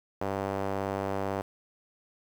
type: tone with band-pass filter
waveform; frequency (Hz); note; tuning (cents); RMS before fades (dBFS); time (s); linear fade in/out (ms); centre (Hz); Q
sawtooth; 98; G2; 0; -32; 0.21-1.42; 5; 660; 1.2
effects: 8-bit